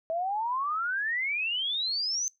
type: exponential sweep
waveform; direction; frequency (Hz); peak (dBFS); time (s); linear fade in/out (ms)
sine; up; 641 to 6300; -27; 0.1-2.28; 0
effects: noise-tail reverb RT60 0.2 s tail -23 dB re dry